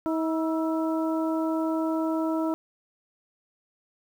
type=harmonic tone with a mistuned harmonic; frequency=320.5 Hz; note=E4; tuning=49 cents flat; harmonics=1 / 2 / 3 / 4; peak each=-25 / -31 / -35 / -37 dBFS; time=0.06-2.54 s; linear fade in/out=0 ms; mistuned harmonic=4; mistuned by=+52 cents; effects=9-bit